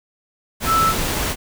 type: tone in noise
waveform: sine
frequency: 1318.5 Hz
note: E6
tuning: in tune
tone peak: -14 dBFS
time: 0.66-0.94 s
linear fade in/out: 50 ms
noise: pink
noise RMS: -22 dBFS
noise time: 0.6-1.36 s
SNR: +5 dB
effects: none